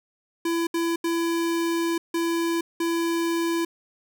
square tone bursts at uneven times, 335.3 Hz, E4, 30 cents sharp, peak -23 dBFS, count 5, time 0.45-0.67 / 0.74-0.96 / 1.04-1.98 / 2.14-2.61 / 2.8-3.65 s, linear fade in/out 5 ms, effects none

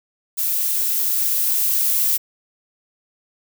violet noise with level ramp, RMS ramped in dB -21 to -18 dBFS, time 0.37-2.18 s, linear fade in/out 20 ms, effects none

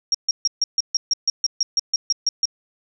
sine tone bursts, 5588 Hz, F8, in tune, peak -15 dBFS, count 15, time 0.12-2.455 s, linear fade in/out 2 ms, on 25 ms, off 140 ms, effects none

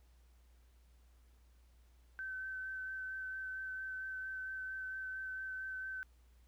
sine tone with vibrato, 1534 Hz, G6, 38 cents flat, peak -40 dBFS, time 2.19-6.03 s, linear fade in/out 0 ms, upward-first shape sine, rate 4.4 Hz, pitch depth 14 cents each way, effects added 60 Hz sine -62 dBFS peak until 6.47 s + pink hiss -75 dBFS RMS until 6.47 s

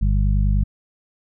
harmonic tone, 50.1 Hz, G1, 38 cents sharp, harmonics 1 / 2 / 3 / 4, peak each -16 / -22 / -26 / -28 dBFS, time 0.01-0.64 s, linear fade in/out 10 ms, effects none

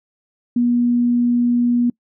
sine tone, 241.2 Hz, B3, 41 cents flat, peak -13 dBFS, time 0.56-1.9 s, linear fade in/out 5 ms, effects noise-tail reverb RT60 0.1 s tail -25 dB re dry

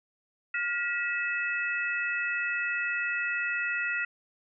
sine tone cluster, 1418 / 1929 / 2603 Hz, F6 / B6 / E7, +26 / -41 / -22 cents, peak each -32 / -31 / -33 dBFS, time 0.54-4.05 s, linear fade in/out 5 ms, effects none

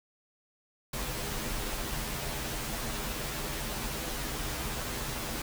pink noise with comb filter, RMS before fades -35 dBFS, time 0.93-5.42 s, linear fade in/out 5 ms, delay 11 ms, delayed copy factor -0.9, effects none

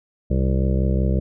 harmonic tone, 65.41 Hz, C2, in tune, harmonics 1 / 2 / 3 / 5 / 6 / 7 / 8 / 9, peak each -19 / -23 / -24 / -31 / -33 / -33 / -34 / -34 dBFS, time 0.3-1.2 s, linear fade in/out 10 ms, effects none

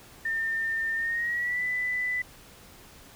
sine tone with pitch glide, 1806 to 1992.3 Hz, A6 to B6, +45 to +15 cents, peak -26 dBFS, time 0.25-2.22 s, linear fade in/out 5 ms, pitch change +170 cents, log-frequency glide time 0.95-1.64 s, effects pink hiss -51 dBFS RMS until 3.15 s

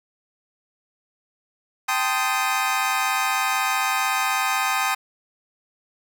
25% pulse chord, A half-diminished seventh, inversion third, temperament equal with one note detuned, 784 / 880 / 1038.1 / 1244.5 Hz, G5 / A5 / C6 / Eb6, 0 / 0 / -14 / 0 cents, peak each -22 / -25 / -23 / -21 dBFS, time 1.88-4.95 s, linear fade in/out 10 ms, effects none

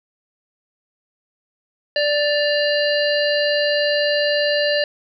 harmonic tone with a mistuned harmonic, 587.3 Hz, D5, in tune, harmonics 1 / 3 / 5 / 7 / 8, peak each -18 / -23 / -25 / -26 / -27 dBFS, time 1.96-4.84 s, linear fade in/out 2 ms, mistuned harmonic 5, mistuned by -71 cents, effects none

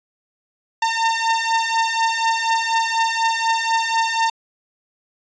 sawtooth beating tone pair, 905 / 909.1 Hz, A5 / A#5, +48 / -44 cents, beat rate 4.1 Hz, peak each -17 / -16 dBFS, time 0.82-4.3 s, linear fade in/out 5 ms, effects resampled to 16000 Hz

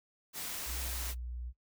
white noise, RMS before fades -40 dBFS, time 0.33-1.15 s, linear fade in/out 50 ms
sine tone with pitch glide, 61.8 to 60.49 Hz, B1 to B1, +2 to -35 cents, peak -38 dBFS, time 0.65-1.53 s, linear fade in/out 50 ms, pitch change -37 cents, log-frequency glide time 0.93-1.23 s
effects noise-tail reverb RT60 0.1 s tail -18 dB re dry

